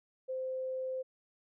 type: tone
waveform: sine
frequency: 519 Hz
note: C5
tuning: 14 cents flat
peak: -34 dBFS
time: 0.28-1.03 s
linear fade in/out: 20 ms
effects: none